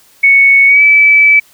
sine tone with pitch glide, 2217 to 2304 Hz, C#7 to D7, 0 to -34 cents, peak -3 dBFS, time 0.23-1.4 s, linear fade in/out 10 ms, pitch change +66 cents, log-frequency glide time 0.67-0.82 s, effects white hiss -46 dBFS RMS until 1.53 s

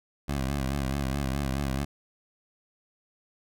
15% pulse tone with vibrato, 68.3 Hz, C#2, 25 cents flat, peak -21 dBFS, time 0.28-1.85 s, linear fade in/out 10 ms, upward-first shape sine, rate 4.7 Hz, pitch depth 85 cents each way, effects none

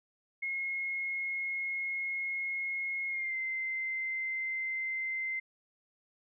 sine tone with pitch glide, 2160 to 2077 Hz, C#7 to C7, -45 to -13 cents, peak -32 dBFS, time 0.42-5.4 s, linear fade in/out 10 ms, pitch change -68 cents, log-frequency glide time 3.09-3.36 s, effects none

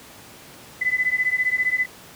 sine beating tone pair, 2000 / 2015 Hz, B6 / B6, +21 / +34 cents, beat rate 15 Hz, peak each -22 dBFS, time 0.81-1.86 s, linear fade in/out 10 ms, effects pink hiss -44 dBFS RMS until 2.15 s + high-pass 100 Hz 12 dB/octave

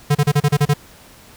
square tone bursts, 145.9 Hz, D3, 11 cents flat, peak -12 dBFS, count 8, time 0.1-0.739 s, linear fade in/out 10 ms, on 51 ms, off 33 ms, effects pink hiss -45 dBFS RMS until 1.36 s

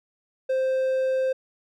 triangle tone, 523.3 Hz, C5, in tune, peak -19 dBFS, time 0.49-1.33 s, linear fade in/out 10 ms, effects none

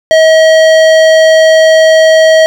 sine tone with hard clipping, 638 Hz, D#5, 43 cents sharp, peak -4 dBFS, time 0.11-2.46 s, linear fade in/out 0 ms, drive 15 dB, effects none

